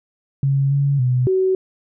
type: tone with pitch steps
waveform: sine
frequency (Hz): 137.7 / 140.6 / 125.8 / 376.6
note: C#3 / C#3 / B2 / F#4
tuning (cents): -11 / +25 / +32 / +31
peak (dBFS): -14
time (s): 0.43-1.55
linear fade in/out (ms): 2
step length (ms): 280
effects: none